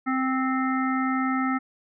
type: harmonic tone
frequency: 261.6 Hz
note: C4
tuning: in tune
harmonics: 1 / 3 / 5 / 7 / 8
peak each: -24 / -32 / -28 / -35 / -36 dBFS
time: 0.06-1.59 s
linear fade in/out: 20 ms
effects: none